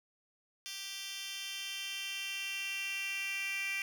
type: tone with high-pass filter sweep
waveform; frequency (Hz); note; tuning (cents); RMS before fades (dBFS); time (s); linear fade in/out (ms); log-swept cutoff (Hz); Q
10% pulse; 392; G4; 0; -39; 0.66-3.82; 0; 3700 to 2400; 4.8
effects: none